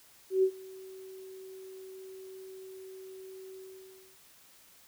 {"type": "tone with ADSR envelope", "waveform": "sine", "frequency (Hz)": 378.9, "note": "F#4", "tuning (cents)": 41, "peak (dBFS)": -20, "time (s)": [0.3, 4.18], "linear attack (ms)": 130, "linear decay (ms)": 75, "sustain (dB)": -24, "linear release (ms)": 610, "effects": ["white hiss -59 dBFS RMS until 4.87 s"]}